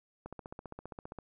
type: click train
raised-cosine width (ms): 1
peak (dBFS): -29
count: 15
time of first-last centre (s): 0.26-1.187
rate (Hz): 15.1
effects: none